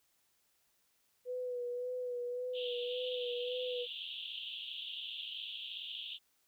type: tone with vibrato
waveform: sine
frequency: 493.9 Hz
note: B4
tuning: in tune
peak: -36 dBFS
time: 1.25-3.87 s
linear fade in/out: 50 ms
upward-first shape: sine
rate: 1.8 Hz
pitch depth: 30 cents each way
type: band-pass noise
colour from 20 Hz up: white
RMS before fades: -44 dBFS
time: 2.53-6.19 s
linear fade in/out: 50 ms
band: 2800 to 3600 Hz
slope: 96 dB/octave
effects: white hiss -75 dBFS RMS until 6.47 s